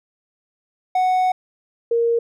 triangle / sine tone pair in turn, 740 / 466.2 Hz, F#5 / A#4, 0 / 0 cents, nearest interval minor sixth, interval 800 cents, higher first, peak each -13 / -15 dBFS, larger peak first, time 0.95-1.32 / 1.91-2.19 s, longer first, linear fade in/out 5 ms, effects none

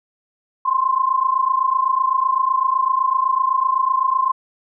sine tone pair together, 1037.1 / 1065 Hz, C6 / C6, -16 / +30 cents, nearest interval unison, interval 46 cents, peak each -18 dBFS, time 0.65-4.32 s, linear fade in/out 10 ms, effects none

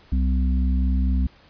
harmonic tone, 64.2 Hz, C2, 32 cents flat, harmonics 1 / 3 / 4, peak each -18 / -28 / -30 dBFS, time 0.12-1.27 s, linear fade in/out 5 ms, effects pink hiss -53 dBFS RMS until 1.49 s + resampled to 11025 Hz

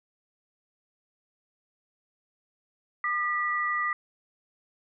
sine tone pair together, 1211 / 1952 Hz, D#6 / B6, -47 / -21 cents, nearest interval minor sixth, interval 826 cents, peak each -28 dBFS, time 3.04-3.93 s, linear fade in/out 2 ms, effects none

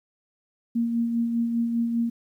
sine tone with tremolo, 233.1 Hz, A#3, in tune, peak -20 dBFS, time 0.75-2.1 s, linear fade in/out 10 ms, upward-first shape sine, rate 5 Hz, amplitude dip 40%, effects 10-bit

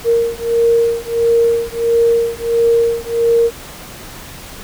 sine beating tone pair, 464.3 / 465.8 Hz, A#4 / A#4, -7 / -1 cents, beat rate 1.5 Hz, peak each -14 dBFS, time 0.04-3.51 s, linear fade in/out 50 ms, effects pink hiss -33 dBFS RMS until 4.63 s

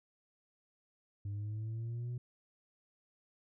sine linear sweep, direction up, 99.7 to 123.7 Hz, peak -34 dBFS, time 1.25-2.18 s, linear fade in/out 5 ms, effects tanh soft clip ceiling -36 dBFS

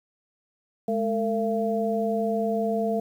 sine tone cluster, 211.9 / 452.6 / 678 Hz, G#3 / A4 / E5, +35 / +49 / +49 cents, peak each -27 dBFS, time 0.88-3 s, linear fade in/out 5 ms, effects 9-bit

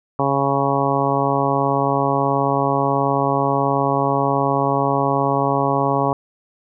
harmonic tone, 138.59 Hz, C#3, in tune, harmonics 1 / 2 / 3 / 4 / 5 / 6 / 7 / 8, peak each -24 / -24 / -24 / -24 / -24 / -24 / -24 / -24 dBFS, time 0.19-6.13 s, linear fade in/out 2 ms, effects none

